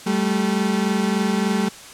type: tone pair together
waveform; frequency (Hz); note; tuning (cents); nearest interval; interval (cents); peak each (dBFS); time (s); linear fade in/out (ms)
35% pulse; 193.87 / 217.3; G3 / A3; -19 / -21; major second; 198; -19 / -20; 0.06-1.69; 10
effects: white hiss -40 dBFS RMS until 1.93 s + low-pass 9000 Hz 12 dB/octave